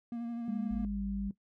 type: tone with vibrato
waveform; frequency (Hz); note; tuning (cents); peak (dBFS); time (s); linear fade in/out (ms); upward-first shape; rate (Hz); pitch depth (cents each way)
triangle; 234.5; A#3; +11; -33; 0.12-0.85; 2; sine; 12; 23
type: tone with pitch glide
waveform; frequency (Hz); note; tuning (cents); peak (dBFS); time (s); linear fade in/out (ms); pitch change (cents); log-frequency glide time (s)
sine; 205.1 to 197.88; G#3 to G3; -21 to +17; -34; 0.48-1.31; 2; -62; 0.86-1.02
type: tone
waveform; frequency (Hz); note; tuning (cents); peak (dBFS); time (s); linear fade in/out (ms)
sine; 53.1; G#1; +39; -38; 0.7-1.3; 20
effects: noise-tail reverb RT60 0.1 s tail -17 dB re dry